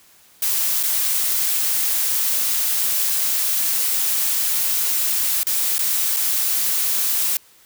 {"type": "noise with dropouts", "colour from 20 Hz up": "blue", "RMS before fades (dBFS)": -20, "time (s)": [0.42, 7.37], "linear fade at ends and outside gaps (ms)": 2, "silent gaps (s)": [[0.83, 0.834], [5.432, 5.468], [5.782, 5.791], [6.164, 6.168]], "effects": ["white hiss -52 dBFS RMS until 7.65 s"]}